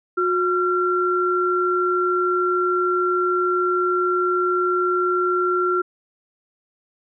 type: tone pair together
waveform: sine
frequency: 362 / 1366.7 Hz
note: F#4 / F6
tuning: -38 / -38 cents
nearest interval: octave + major seventh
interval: 2300 cents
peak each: -20 dBFS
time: 0.17-5.82 s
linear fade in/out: 10 ms
effects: none